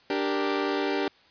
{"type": "chord", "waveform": "sawtooth", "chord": "G minor", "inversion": "second", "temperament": "equal", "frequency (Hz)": [293.7, 392, 466.2], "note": ["D4", "G4", "Bb4"], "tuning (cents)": [0, 0, 0], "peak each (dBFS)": [-25, -24, -29], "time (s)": [0.1, 1.08], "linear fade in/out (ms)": 2, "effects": ["white hiss -58 dBFS RMS until 1.3 s", "resampled to 11025 Hz"]}